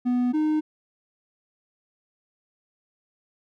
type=tone pair in turn; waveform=triangle; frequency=246.9 / 307.8 Hz; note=B3 / D#4; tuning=0 / -19 cents; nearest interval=major third; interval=381 cents; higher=second; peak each=-18 dBFS; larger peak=neither; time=0.05-0.33 / 0.33-0.61 s; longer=neither; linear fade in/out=20 ms; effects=none